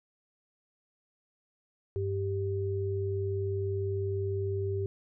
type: tone pair together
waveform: sine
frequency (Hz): 98 / 392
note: G2 / G4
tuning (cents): 0 / 0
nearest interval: 2 octaves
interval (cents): 2400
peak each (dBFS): -31 / -32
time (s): 1.96-4.86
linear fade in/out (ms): 0
effects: none